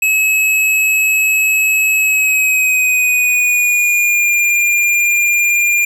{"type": "tone with pitch glide", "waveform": "square", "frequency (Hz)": [2575, 2403], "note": ["E7", "D7"], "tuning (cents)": [-41, 39], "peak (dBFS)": -11, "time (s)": [0.02, 5.85], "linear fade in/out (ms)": 5, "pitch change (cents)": -120, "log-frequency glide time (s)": [1.98, 4.32], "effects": []}